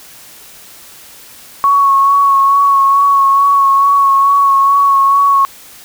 sine tone with vibrato, 1108.7 Hz, C#6, in tune, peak -6 dBFS, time 1.64-5.45 s, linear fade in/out 0 ms, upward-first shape sine, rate 2.3 Hz, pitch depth 22 cents each way, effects white hiss -37 dBFS RMS until 5.84 s

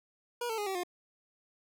25% pulse tone with pitch steps, 481 / 446.2 / 413.9 / 384 / 356.2 Hz, B4 / A4 / G#4 / G4 / F4, -46 / +24 / -6 / -36 / +34 cents, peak -29 dBFS, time 0.41-0.835 s, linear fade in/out 5 ms, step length 85 ms, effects none

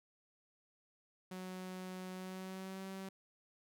sawtooth tone with pitch glide, 185 to 191.75 Hz, F#3 to G3, 0 to -38 cents, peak -40 dBFS, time 1.31-3.09 s, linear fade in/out 5 ms, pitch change +62 cents, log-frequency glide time 2.12-2.86 s, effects none

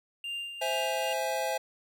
triangle tone with tremolo, 2794 Hz, F7, in tune, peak -31 dBFS, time 0.24-1.13 s, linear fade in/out 2 ms, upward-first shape sine, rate 2.4 Hz, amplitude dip 55%
square chord, C augmented, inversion none, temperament equal, 523.3 / 659.3 / 830.6 Hz, C5 / E5 / G#5, 0 / 0 / 0 cents, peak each -34 dBFS, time 0.61-1.58 s, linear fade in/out 10 ms
effects none

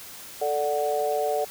sine chord, D major, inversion second, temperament equal, 440 / 587.3 / 740 Hz, A4 / D5 / F#5, 0 / 0 / 0 cents, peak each -27 dBFS, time 0.41-1.45 s, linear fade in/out 10 ms, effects white hiss -42 dBFS RMS until 1.5 s

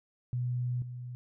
sine tone with level steps, 123.47 Hz, B2, in tune, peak -29 / -38 dBFS, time 0.33-1.15 s, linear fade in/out 0 ms, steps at 0.82 s, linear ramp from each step 2 ms, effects none

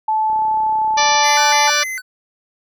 sine tone, 870 Hz, A5, 20 cents flat, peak -14 dBFS, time 0.08-1.7 s, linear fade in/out 5 ms
click train, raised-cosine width 1 ms, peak -24 dBFS, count 29, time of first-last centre 0.3-1.151 s, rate 32.9 Hz
harmonic tone, 587.3 Hz, D5, in tune, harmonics 1 / 2 / 3 / 4 / 5 / 6 / 7 / 8 / 9 / 10, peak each -25 / -22 / -22 / -21 / -27 / -24 / -25 / -25 / -27 / -21 dBFS, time 0.97-1.84 s, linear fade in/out 10 ms
square tone with vibrato, 1755 Hz, A6, 5 cents flat, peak -23 dBFS, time 1.22-2.02 s, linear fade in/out 50 ms, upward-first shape square, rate 3.3 Hz, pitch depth 270 cents each way
effects none

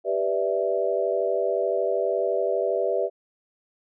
sine chord, E minor seventh, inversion first, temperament equal, 392 / 493.9 / 587.3 / 659.3 Hz, G4 / B4 / D5 / E5, 0 / 0 / 0 / 0 cents, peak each -27 dBFS, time 0.04-3.1 s, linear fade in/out 50 ms, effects none

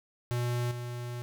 square tone with level steps, 121.3 Hz, B2, 31 cents flat, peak -29 / -36 dBFS, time 0.31-1.22 s, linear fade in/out 0 ms, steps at 0.71 s, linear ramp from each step 5 ms, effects none

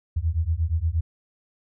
sine beating tone pair, 77.7 / 86.2 Hz, D#2 / F2, -2 / -22 cents, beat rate 8.5 Hz, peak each -24 dBFS, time 0.16-1.01 s, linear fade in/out 10 ms, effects none

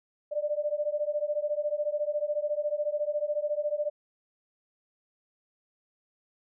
sine beating tone pair, 587.3 / 601.3 Hz, D5 / D5, 0 / +41 cents, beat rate 14 Hz, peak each -30 dBFS, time 0.31-3.9 s, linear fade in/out 20 ms, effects none

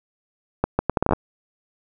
accelerating click train, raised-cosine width 1 ms, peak -4 dBFS, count 10, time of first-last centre 0.64-1.134 s, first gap 150 ms, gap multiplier 0.71, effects none

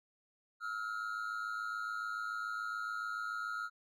triangle tone pair together, 1305 / 1412 Hz, E6 / F6, -18 / +19 cents, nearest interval minor second, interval 137 cents, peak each -39 / -37 dBFS, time 0.6-3.7 s, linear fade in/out 50 ms, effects none

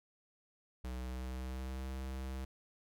square tone with pitch glide, 63 to 65.56 Hz, B1 to C2, +35 to +4 cents, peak -40 dBFS, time 0.84-2.45 s, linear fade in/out 5 ms, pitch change +69 cents, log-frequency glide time 0.97-1.86 s, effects none

